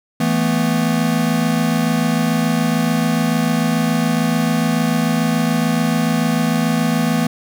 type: chord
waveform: square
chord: E suspended fourth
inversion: none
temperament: equal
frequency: 164.81 / 220 / 246.9 Hz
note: E3 / A3 / B3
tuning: 0 / 0 / 0 cents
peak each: -20 dBFS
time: 0.2-7.27 s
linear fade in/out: 5 ms
effects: none